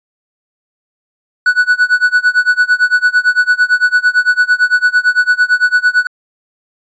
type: tone with tremolo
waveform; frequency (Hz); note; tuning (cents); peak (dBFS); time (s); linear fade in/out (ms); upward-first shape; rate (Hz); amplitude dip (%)
triangle; 1480; F#6; 0; -3; 1.46-6.07; 2; sine; 8.9; 95
effects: resampled to 16000 Hz